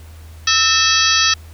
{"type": "harmonic tone with a mistuned harmonic", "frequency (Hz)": 654, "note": "E5", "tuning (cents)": -14, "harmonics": [2, 3, 4, 5, 6, 7, 8, 9], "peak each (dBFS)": [-20, -20, -20, -20, -20, -20, -20, -20], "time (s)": [0.47, 1.34], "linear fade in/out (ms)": 5, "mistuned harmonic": 3, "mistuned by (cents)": -140, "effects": ["added 80 Hz sine -35 dBFS peak until 1.53 s", "pink hiss -47 dBFS RMS until 1.53 s"]}